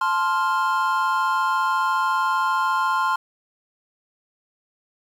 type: chord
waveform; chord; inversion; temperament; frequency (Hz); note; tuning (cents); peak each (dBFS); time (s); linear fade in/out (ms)
triangle; F major; first; just; 873.1 / 1047.7 / 1396.9; A5 / C6 / F6; -14 / +2 / 0; -24 / -19 / -23; 0.01-3.16; 5
effects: 8-bit